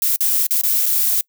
violet noise with dropouts, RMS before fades -17 dBFS, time 0.02-1.21 s, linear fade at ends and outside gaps 1 ms, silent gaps 0.161-0.206 / 0.467-0.508 / 0.613-0.635 / 0.858-0.862 s, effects noise-tail reverb RT60 0.1 s tail -25 dB re dry

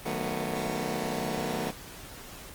15% pulse chord, B dominant seventh, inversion first, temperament just, 154.34 / 185.21 / 222.2 / 246.9 Hz, D#3 / F#3 / A3 / B3, -14 / +2 / +17 / 0 cents, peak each -30 / -30 / -28 / -30 dBFS, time 0.05-1.71 s, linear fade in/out 10 ms, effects pink hiss -45 dBFS RMS until 2.54 s + Opus 24 kbps

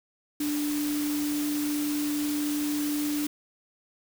sine tone in noise, 294.8 Hz, D4, 7 cents sharp, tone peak -26 dBFS, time 0.4-3.27 s, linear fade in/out 5 ms, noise white, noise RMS -36 dBFS, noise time 0.4-3.27 s, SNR +7 dB, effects none

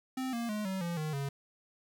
square tone with pitch steps, 259.9 / 234.2 / 211.1 / 190.26 / 171.47 / 154.54 / 139.28 Hz, C4 / A#3 / G#3 / F#3 / F3 / D#3 / C#3, -11 / +8 / +29 / +49 / -31 / -11 / +9 cents, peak -34 dBFS, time 0.17-1.29 s, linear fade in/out 5 ms, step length 160 ms, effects 10-bit

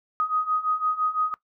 sine beating tone pair, 1248 / 1253.9 Hz, D#6 / D#6, +5 / +13 cents, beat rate 5.9 Hz, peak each -27 / -24 dBFS, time 0.2-1.34 s, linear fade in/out 0 ms, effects noise-tail reverb RT60 0.1 s tail -19 dB re dry

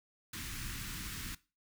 pink band-stop noise, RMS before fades -42 dBFS, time 0.33-1.35 s, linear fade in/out 5 ms, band 280 to 1300 Hz, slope 24 dB/octave, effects noise-tail reverb RT60 0.3 s tail -18 dB re dry

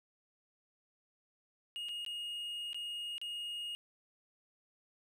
triangle tone with dropouts, 2862 Hz, F7, 42 cents sharp, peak -37 dBFS, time 1.76-3.75 s, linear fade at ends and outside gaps 0 ms, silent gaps 1.886-1.891 / 2.049-2.063 / 2.731-2.745 / 3.181-3.215 s, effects none

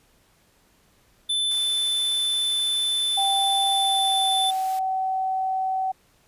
square tone, 3520 Hz, A7, in tune, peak -22 dBFS, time 1.29-4.51 s, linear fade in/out 10 ms
white high-pass noise, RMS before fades -41 dBFS, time 1.51-4.79 s, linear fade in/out 0 ms, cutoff 350 Hz, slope 24 dB/octave
sine tone with pitch glide, 784 to 758.6 Hz, G5 to F#5, 0 to +43 cents, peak -22 dBFS, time 3.17-5.92 s, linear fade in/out 10 ms, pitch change -57 cents, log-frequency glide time 3.68-4.57 s
effects pink hiss -61 dBFS RMS until 6.27 s + resampled to 32000 Hz

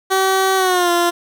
15% pulse tone with pitch glide, 382 to 346.3 Hz, G4 to F4, -45 to -15 cents, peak -7 dBFS, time 0.1-1.11 s, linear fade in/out 20 ms, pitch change -170 cents, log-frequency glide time 0.56-0.91 s, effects none

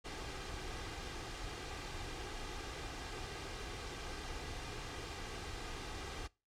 pink noise with comb filter, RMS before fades -44 dBFS, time 0.04-6.28 s, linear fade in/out 20 ms, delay 2.5 ms, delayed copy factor +0.5, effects noise-tail reverb RT60 0.3 s tail -24 dB re dry + low-pass 6000 Hz 12 dB/octave

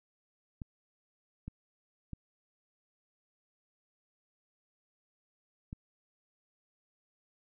clicks, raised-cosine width 5 ms, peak -28 dBFS, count 4, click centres 0.618 / 1.48 / 2.133 / 5.729 s, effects none

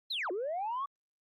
sine linear two-way sweep, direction down then up, 4296 to 339.3 to 1150 Hz, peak -31 dBFS, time 0.1-0.86 s, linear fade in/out 10 ms, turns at 0.31 s, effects tanh soft clip ceiling -29 dBFS + Opus 48 kbps

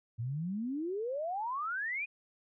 sine exponential sweep, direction up, 110 to 2512 Hz, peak -33 dBFS, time 0.18-2.06 s, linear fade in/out 20 ms, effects none

